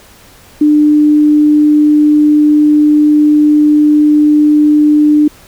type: tone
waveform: sine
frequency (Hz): 299.3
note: D4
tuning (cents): +33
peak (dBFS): -4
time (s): 0.61-5.28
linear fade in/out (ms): 5
effects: pink hiss -40 dBFS RMS until 5.47 s